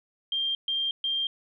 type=tone bursts; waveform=sine; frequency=3186 Hz; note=G7; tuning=27 cents sharp; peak=-25 dBFS; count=3; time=0.32-1.27 s; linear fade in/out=2 ms; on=230 ms; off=130 ms; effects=none